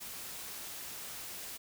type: noise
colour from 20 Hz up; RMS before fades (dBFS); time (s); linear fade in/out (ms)
white; -44; 0-1.58; 20
effects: none

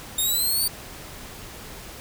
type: exponential sweep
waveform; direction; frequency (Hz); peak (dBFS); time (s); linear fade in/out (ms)
5% pulse; up; 3665 to 4620; -14; 0.18-0.68; 5
effects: pink hiss -40 dBFS RMS until 2 s

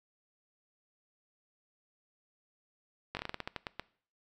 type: slowing click train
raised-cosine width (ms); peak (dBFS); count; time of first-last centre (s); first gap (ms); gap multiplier
0.3; -20; 12; 3.15-3.796; 19; 1.21
effects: noise-tail reverb RT60 0.5 s tail -21 dB re dry

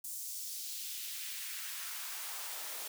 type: noise with high-pass filter sweep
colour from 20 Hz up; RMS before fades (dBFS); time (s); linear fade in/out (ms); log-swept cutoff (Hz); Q
white; -42; 0.04-2.88; 5; 7700 to 480; 1.2
effects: none

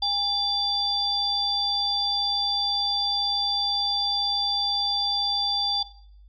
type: tone cluster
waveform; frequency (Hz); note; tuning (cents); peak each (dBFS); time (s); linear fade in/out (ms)
sine; 810 / 3491 / 4727; G#5 / A7 / D8; -43 / -14 / +10; -29 / -25 / -26; 0.02-5.83; 5
effects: noise-tail reverb RT60 0.6 s tail -17 dB re dry + added 50 Hz sine -47 dBFS peak until 6.28 s

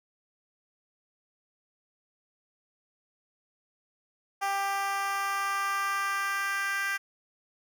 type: tone with high-pass filter sweep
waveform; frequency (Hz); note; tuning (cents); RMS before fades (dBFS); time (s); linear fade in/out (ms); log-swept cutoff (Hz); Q
10% pulse; 395.1; G4; +14; -30; 4.41-6.98; 20; 800 to 1600; 2.9
effects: none

